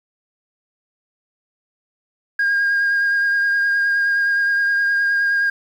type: tone with vibrato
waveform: sine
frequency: 1620 Hz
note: G#6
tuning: 43 cents flat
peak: -13 dBFS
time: 2.39-5.5 s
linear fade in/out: 5 ms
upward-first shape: triangle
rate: 9.6 Hz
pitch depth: 18 cents each way
effects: tanh soft clip ceiling -13 dBFS + 8-bit